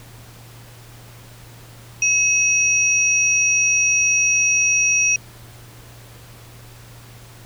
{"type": "tone pair together", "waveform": "sine", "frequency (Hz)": [2566, 5760], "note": ["E7", "F#8"], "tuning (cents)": [-47, -47], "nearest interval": "octave + major second", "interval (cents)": 1400, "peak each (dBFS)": -17, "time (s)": [2.02, 5.16], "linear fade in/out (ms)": 2, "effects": ["added 117 Hz sine -42 dBFS peak until 7.45 s", "pink hiss -45 dBFS RMS until 7.45 s"]}